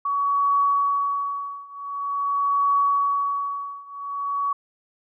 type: tone with tremolo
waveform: sine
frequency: 1128 Hz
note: C#6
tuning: 30 cents sharp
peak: -16 dBFS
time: 0.05-4.53 s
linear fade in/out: 5 ms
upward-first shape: triangle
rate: 0.46 Hz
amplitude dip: 95%
effects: none